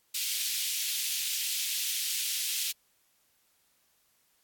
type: high-pass noise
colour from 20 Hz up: pink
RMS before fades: -32 dBFS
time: 0.14-2.72 s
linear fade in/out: 10 ms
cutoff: 2800 Hz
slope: 24 dB/octave
effects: white hiss -70 dBFS RMS until 4.43 s + AAC 64 kbps